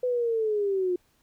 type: linear sweep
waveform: sine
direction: down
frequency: 505 to 352.9 Hz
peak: -23 dBFS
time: 0.03-0.96 s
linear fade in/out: 5 ms
effects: pink hiss -67 dBFS RMS until 1.22 s